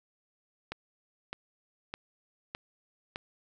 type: click train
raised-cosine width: 0.3 ms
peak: -20 dBFS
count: 5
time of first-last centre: 0.72-3.159 s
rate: 1.64 Hz
effects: none